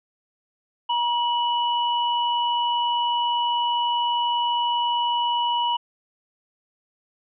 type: tone pair together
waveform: sine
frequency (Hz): 952.5 / 2948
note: A#5 / F#7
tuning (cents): +37 / -7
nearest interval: octave + minor sixth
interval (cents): 1956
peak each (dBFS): -21 / -26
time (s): 0.89-5.77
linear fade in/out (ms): 10
effects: none